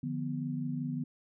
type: chord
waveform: sine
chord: B diminished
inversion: first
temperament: equal with one note detuned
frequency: 149.23 / 174.61 / 246.9 Hz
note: D3 / F3 / B3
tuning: +28 / 0 / 0 cents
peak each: -36 / -40 / -35 dBFS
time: 0.03-1.04 s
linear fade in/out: 5 ms
effects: none